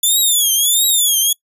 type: tone with vibrato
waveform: 5% pulse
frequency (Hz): 3466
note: A7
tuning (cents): -27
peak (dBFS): -4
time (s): 0.03-1.33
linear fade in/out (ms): 5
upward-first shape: triangle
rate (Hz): 1.5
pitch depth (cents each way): 190
effects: noise-tail reverb RT60 0.1 s tail -25 dB re dry + resampled to 32000 Hz